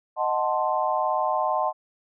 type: chord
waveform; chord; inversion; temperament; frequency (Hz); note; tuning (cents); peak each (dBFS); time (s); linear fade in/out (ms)
sine; D# diminished seventh; none; equal; 622.3 / 740 / 880 / 1046.5; D#5 / F#5 / A5 / C6; 0 / 0 / 0 / 0; -27; 0.16-1.73; 50
effects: none